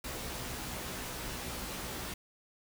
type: noise with comb filter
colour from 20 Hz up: pink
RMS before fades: -40 dBFS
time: 0.04-2.14 s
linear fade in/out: 5 ms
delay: 16 ms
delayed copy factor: +0.65
effects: none